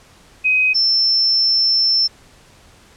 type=tone pair in turn; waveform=sine; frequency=2520 / 5340 Hz; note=D#7 / E8; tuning=+21 / +22 cents; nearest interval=octave + minor second; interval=1301 cents; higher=second; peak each=-12 dBFS; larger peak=neither; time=0.44-0.74 / 0.74-2.08 s; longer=second; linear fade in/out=20 ms; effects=pink hiss -48 dBFS RMS until 2.96 s + low-pass 9000 Hz 12 dB/octave